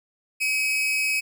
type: tone pair together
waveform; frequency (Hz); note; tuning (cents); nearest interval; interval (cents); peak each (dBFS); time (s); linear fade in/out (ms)
40% pulse; 2293 / 2553; D7 / D#7; -42 / +44; major second; 186; -29 / -21; 0.4-1.21; 20
effects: none